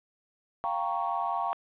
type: chord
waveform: sine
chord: G half-diminished seventh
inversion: third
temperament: equal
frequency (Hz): 698.5 / 784 / 932.3 / 1108.7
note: F5 / G5 / Bb5 / Db6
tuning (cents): 0 / 0 / 0 / 0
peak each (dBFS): -33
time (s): 0.64-1.53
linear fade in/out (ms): 0
effects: resampled to 8000 Hz + 9-bit